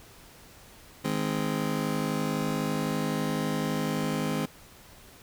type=chord; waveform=30% pulse; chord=Ab major; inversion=second; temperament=just; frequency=155.74 / 207.7 / 259.6 Hz; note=Eb3 / Ab3 / C4; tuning=+2 / 0 / -13 cents; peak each=-29 dBFS; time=1.04-4.46 s; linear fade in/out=10 ms; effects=pink hiss -52 dBFS RMS until 5.22 s